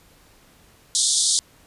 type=band-pass noise; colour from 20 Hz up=white; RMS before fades=-20 dBFS; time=0.95-1.39 s; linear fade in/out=0 ms; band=3400 to 9600 Hz; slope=96 dB/octave; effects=pink hiss -54 dBFS RMS until 1.66 s + resampled to 32000 Hz